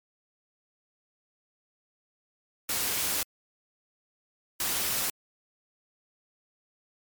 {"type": "noise bursts at uneven times", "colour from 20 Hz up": "white", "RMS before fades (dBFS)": -29, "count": 2, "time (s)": [[2.69, 3.23], [4.6, 5.1]], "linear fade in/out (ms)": 2, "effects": ["MP3 96 kbps"]}